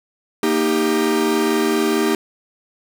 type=chord; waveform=45% pulse; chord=Eb major; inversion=second; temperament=equal with one note detuned; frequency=233.1 / 311.1 / 395.6 Hz; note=Bb3 / Eb4 / G4; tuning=0 / 0 / +16 cents; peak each=-22 / -20 / -19 dBFS; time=0.43-2.15 s; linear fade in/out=2 ms; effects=none